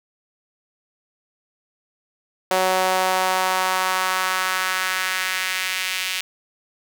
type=tone with high-pass filter sweep; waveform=sawtooth; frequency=186.3 Hz; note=F#3; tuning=12 cents sharp; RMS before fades=-22 dBFS; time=2.51-6.21 s; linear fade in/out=0 ms; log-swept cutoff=590 to 2600 Hz; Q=1.7; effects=none